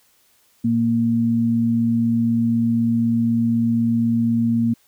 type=tone pair together; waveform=sine; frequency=116 / 232 Hz; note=A#2 / A#3; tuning=-8 / -8 cents; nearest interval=octave; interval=1200 cents; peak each=-24 / -16 dBFS; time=0.64-4.74 s; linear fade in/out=10 ms; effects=white hiss -59 dBFS RMS until 4.87 s